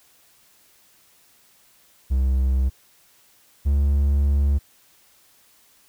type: tone pair in turn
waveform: triangle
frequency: 65.41 / 70.65 Hz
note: C2 / C#2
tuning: 0 / +34 cents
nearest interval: minor second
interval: 134 cents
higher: second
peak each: -15 / -14 dBFS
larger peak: second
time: 2.1-2.7 / 3.65-4.59 s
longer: second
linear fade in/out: 20 ms
effects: white hiss -57 dBFS RMS until 5.88 s